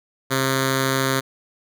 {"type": "tone with notch filter", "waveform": "5% pulse", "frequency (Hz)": 133.5, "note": "C3", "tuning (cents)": 35, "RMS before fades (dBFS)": -21, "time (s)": [0.3, 1.21], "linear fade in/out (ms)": 20, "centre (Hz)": 780, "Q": 1.5, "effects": []}